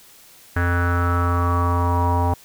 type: tone with low-pass filter sweep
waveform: square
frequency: 87.31 Hz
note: F2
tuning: in tune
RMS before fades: -19 dBFS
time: 0.56-2.34 s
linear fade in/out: 5 ms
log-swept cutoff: 1600 to 880 Hz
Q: 7.7
effects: white hiss -48 dBFS RMS until 2.44 s